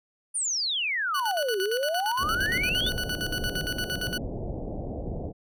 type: exponential two-way sweep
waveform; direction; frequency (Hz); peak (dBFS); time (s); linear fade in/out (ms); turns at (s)
sine; down then up; 9730 to 370 to 3734; -25; 0.34-2.9; 20; 1.6
type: tone with tremolo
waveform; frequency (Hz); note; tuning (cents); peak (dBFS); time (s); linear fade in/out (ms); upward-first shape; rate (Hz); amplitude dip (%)
20% pulse; 1480; F#6; 0; -23; 1.14-4.18; 10; square; 8.7; 75
type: low-pass noise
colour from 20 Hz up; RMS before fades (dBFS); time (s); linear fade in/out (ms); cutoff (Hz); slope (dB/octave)
pink; -33; 2.18-5.33; 50; 710; 48
effects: none